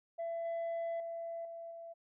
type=tone with level steps; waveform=sine; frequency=670 Hz; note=E5; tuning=28 cents sharp; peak=-34 / -32 / -38 / -43 / -45 dBFS; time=0.18-1.94 s; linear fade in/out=20 ms; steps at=0.45 / 1 / 1.45 / 1.71 s; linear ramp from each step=2 ms; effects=tanh soft clip ceiling -34 dBFS